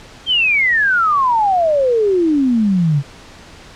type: exponential sweep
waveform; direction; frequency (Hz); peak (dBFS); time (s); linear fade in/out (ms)
sine; down; 3211 to 135.5; -11; 0.26-3.03; 50
effects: pink hiss -39 dBFS RMS until 3.75 s + low-pass 6000 Hz 12 dB/octave